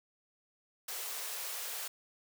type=high-pass noise; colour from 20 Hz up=white; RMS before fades=-40 dBFS; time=0.88-1.88 s; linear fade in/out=5 ms; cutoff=400 Hz; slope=96 dB/octave; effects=none